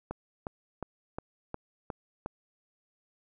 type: click train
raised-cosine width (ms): 1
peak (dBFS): -21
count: 7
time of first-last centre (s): 0.11-2.261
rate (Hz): 2.79
effects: none